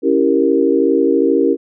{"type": "chord", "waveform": "sine", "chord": "C# diminished seventh", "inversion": "none", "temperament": "equal", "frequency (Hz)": [277.2, 329.6, 392, 466.2], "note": ["C#4", "E4", "G4", "Bb4"], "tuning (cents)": [0, 0, 0, 0], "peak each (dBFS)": -16, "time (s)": [0.02, 1.57], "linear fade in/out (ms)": 50, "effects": []}